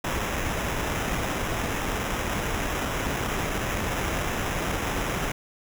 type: noise with sample-and-hold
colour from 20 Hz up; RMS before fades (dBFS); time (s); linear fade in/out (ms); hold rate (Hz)
pink; -28; 0.04-5.32; 5; 4410
effects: none